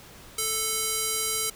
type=tone with band-pass filter; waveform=square; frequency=440 Hz; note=A4; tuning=in tune; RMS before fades=-28 dBFS; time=0.38-1.5 s; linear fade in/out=5 ms; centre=9700 Hz; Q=1; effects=pink hiss -48 dBFS RMS until 1.55 s